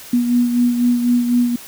sine beating tone pair, 241.9 / 245.9 Hz, B3 / B3, -36 / -7 cents, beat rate 4 Hz, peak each -13 / -22 dBFS, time 0.13-1.56 s, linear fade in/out 5 ms, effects white hiss -37 dBFS RMS until 1.67 s

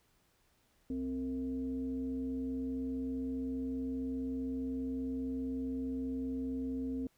sine tone with frequency modulation, 261.6 Hz, C4, in tune, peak -34 dBFS, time 0.9-7.07 s, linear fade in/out 2 ms, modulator 196 Hz, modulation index 0.52, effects pink hiss -72 dBFS RMS until 7.17 s

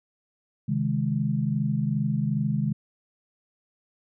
sine tone cluster, 133.9 / 156.4 / 208.4 Hz, C3 / D#3 / G#3, +40 / +9 / +6 cents, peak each -27 dBFS, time 0.68-2.73 s, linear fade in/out 10 ms, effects none

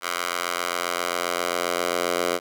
10% pulse tone with high-pass filter sweep, 87.5 Hz, F2, 4 cents sharp, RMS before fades -26 dBFS, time 0.01-2.4 s, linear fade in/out 50 ms, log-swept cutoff 1100 to 510 Hz, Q 1.1, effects none

